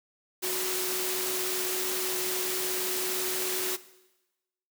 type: tone in noise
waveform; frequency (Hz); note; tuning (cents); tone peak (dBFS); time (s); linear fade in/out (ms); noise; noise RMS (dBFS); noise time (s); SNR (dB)
sine; 370; F#4; 0; -33; 0.42-3.77; 20; white; -31; 0.42-3.77; -5
effects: noise-tail reverb RT60 1.0 s tail -17 dB re dry + high-pass 200 Hz 12 dB/octave